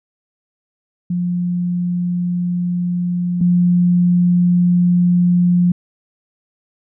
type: tone pair in turn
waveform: sine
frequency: 176.7 / 176.7 Hz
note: F3 / F3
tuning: +21 / +21 cents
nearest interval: unison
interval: 0 cents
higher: neither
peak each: -16 / -10 dBFS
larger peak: second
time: 1.1-3.41 / 3.41-5.72 s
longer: neither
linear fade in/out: 5 ms
effects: none